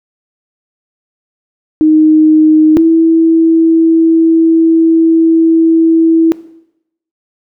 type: tone pair in turn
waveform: sine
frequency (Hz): 311.1 / 326.7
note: D#4 / E4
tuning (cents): 0 / -15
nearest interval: minor second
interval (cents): 85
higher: second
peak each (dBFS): -4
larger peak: neither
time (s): 1.81-2.77 / 2.77-6.32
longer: second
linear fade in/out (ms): 0
effects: noise-tail reverb RT60 0.8 s tail -18 dB re dry